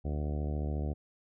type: harmonic tone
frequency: 74.2 Hz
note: D2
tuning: 18 cents sharp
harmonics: 1 / 2 / 3 / 4 / 5 / 6 / 7 / 8 / 9 / 10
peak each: -32 / -38 / -42 / -44 / -46 / -48 / -49 / -50 / -51 / -52 dBFS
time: 0.04-0.94 s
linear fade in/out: 20 ms
effects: none